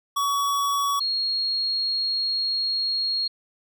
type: tone pair in turn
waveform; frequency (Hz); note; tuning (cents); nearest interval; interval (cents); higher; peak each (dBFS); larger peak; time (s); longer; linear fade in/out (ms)
square / sine; 1128 / 4283; C#6 / C8; +30 / +40; octave + major seventh; 2310; second; -22; neither; 0.16-1 / 1-3.28; second; 10
effects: none